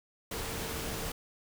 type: tone in noise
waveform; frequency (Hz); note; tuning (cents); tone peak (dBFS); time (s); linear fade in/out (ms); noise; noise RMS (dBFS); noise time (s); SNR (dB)
sine; 452.9; A#4; -50; -45; 0.31-1.12; 5; pink; -37; 0.31-1.12; -11
effects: none